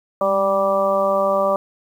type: harmonic tone with a mistuned harmonic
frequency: 195.1 Hz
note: G3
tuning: 8 cents flat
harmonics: 1 / 2 / 3 / 4 / 5 / 6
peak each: -29 / -29 / -17 / -27 / -26 / -22 dBFS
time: 0.21-1.56 s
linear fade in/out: 2 ms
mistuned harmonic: 1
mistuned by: +37 cents
effects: 8-bit